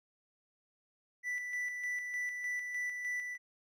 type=tone with tremolo; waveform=triangle; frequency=1975.5 Hz; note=B6; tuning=in tune; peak=-32 dBFS; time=1.23-3.38 s; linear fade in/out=50 ms; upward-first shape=square; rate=3.3 Hz; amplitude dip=40%; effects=none